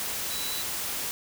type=tone in noise; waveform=sine; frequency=3951 Hz; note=B7; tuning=in tune; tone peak=-35 dBFS; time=0.31-0.62 s; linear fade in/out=0 ms; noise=white; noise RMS=-32 dBFS; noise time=0-1.11 s; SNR=-6 dB; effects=none

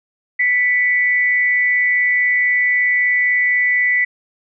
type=tone pair together; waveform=sine; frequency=1980.2 / 2224 Hz; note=B6 / C#7; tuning=+4 / +5 cents; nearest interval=major second; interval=201 cents; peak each=-13 / -22 dBFS; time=0.39-4.05 s; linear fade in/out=10 ms; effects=none

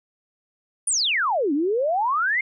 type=exponential two-way sweep; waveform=sine; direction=down then up; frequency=9956 to 271.6 to 2169 Hz; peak=-19 dBFS; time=0.87-2.41 s; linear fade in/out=5 ms; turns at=1.53 s; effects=none

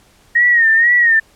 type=tone with vibrato; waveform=sine; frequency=1864.7 Hz; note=A#6; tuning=in tune; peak=-8 dBFS; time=0.35-1.2 s; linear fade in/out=10 ms; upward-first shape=sine; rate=2.1 Hz; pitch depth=79 cents each way; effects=pink hiss -51 dBFS RMS until 1.35 s + low-pass 12000 Hz 12 dB/octave

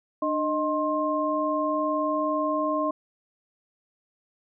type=tone cluster; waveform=sine; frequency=299.6 / 622 / 1061 Hz; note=D4 / D#5 / C6; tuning=+35 / -1 / +24 cents; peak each=-28 / -27 / -27 dBFS; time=0.22-2.91 s; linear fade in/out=5 ms; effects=none

